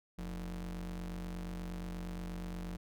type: ring-modulated tone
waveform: square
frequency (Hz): 67.1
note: C2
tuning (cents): +44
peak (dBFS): -37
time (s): 0.18-2.77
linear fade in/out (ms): 10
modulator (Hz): 110
effects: none